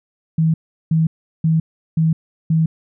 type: tone bursts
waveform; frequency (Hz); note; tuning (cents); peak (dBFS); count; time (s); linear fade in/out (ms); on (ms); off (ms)
sine; 160.9; E3; -42; -12; 5; 0.38-2.66; 5; 160; 370
effects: none